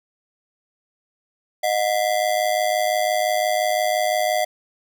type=ring-modulated tone; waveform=square; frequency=672 Hz; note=E5; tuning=33 cents sharp; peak=-16 dBFS; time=1.63-4.45 s; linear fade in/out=10 ms; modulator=52.9 Hz; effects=none